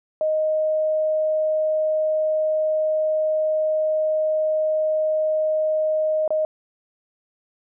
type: tone with dropouts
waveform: sine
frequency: 622.3 Hz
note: D#5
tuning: in tune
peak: -18 dBFS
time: 0.21-6.45 s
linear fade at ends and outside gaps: 1 ms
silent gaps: 6.278-6.305 s
effects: none